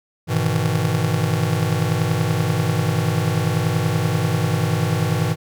square chord, E major seventh, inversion first, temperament just, 103.01 / 123.61 / 154.51 / 164.81 Hz, G#2 / B2 / D#3 / E3, -14 / +2 / -12 / 0 cents, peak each -24 dBFS, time 0.27-5.36 s, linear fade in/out 50 ms, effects none

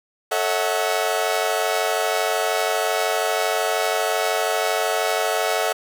sawtooth chord, F# minor seventh, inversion first, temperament equal with one note detuned, 440 / 554.4 / 647.2 / 740 Hz, A4 / C#5 / E5 / F#5, 0 / 0 / -32 / 0 cents, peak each -22 / -24 / -20 / -21 dBFS, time 0.31-5.73 s, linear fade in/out 10 ms, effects none

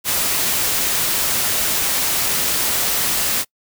white noise, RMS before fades -19 dBFS, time 0.04-3.45 s, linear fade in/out 50 ms, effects noise-tail reverb RT60 0.1 s tail -26 dB re dry

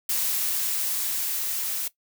blue noise with level ramp, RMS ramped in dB -25 to -29 dBFS, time 0.09-1.88 s, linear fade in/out 5 ms, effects noise-tail reverb RT60 0.1 s tail -17 dB re dry

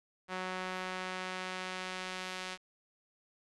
sawtooth tone with band-pass filter sweep, 185 Hz, F#3, in tune, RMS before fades -40 dBFS, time 0.28-2.58 s, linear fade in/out 50 ms, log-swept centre 1500 to 3200 Hz, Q 0.71, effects resampled to 24000 Hz + 11-bit

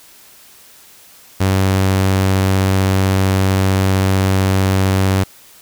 sawtooth tone, 95.6 Hz, G2, 43 cents flat, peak -8 dBFS, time 1.4-5.24 s, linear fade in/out 10 ms, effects white hiss -44 dBFS RMS until 5.61 s

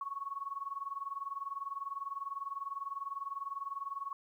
sine tone with tremolo, 1108.7 Hz, C#6, in tune, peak -34 dBFS, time 0.01-4.13 s, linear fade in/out 2 ms, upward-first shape sine, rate 20 Hz, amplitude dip 85%, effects 12-bit

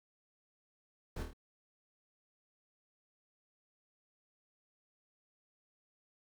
brown noise with echo, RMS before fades -40 dBFS, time 1.16-1.23 s, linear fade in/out 5 ms, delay 26 ms, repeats 4, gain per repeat -4 dB, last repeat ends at 1.334 s, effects none

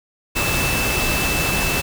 sine tone in noise, 2638 Hz, E7, 1 cent sharp, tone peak -23 dBFS, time 0.35-1.82 s, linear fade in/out 20 ms, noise pink, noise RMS -21 dBFS, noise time 0.35-1.82 s, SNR -5 dB, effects none

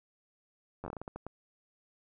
slowing click train, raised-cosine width 1 ms, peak -26 dBFS, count 11, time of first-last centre 0.84-1.266 s, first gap 10 ms, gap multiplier 1.3, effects none

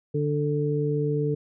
harmonic tone, 147.4 Hz, D3, 7 cents sharp, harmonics 1 / 2 / 3, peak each -25 / -31 / -26 dBFS, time 0.14-1.35 s, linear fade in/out 10 ms, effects none

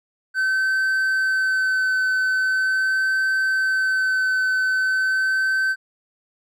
triangle tone with vibrato, 1531 Hz, G6, 41 cents flat, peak -16 dBFS, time 0.34-5.76 s, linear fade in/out 50 ms, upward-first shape sine, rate 0.42 Hz, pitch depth 12 cents each way, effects none

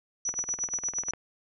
sine tone with tremolo, 5900 Hz, F#8, 6 cents flat, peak -26 dBFS, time 0.25-1.11 s, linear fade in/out 2 ms, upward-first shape sine, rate 8.5 Hz, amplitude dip 85%
click train, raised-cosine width 0.5 ms, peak -24 dBFS, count 18, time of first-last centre 0.29-1.136 s, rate 20.1 Hz
effects none

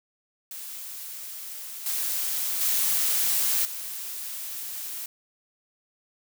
blue noise with level steps, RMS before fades -38 / -28 / -24 / -35 dBFS, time 0.51-5.06 s, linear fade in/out 2 ms, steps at 1.86 / 2.61 / 3.65 s, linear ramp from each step 2 ms, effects none

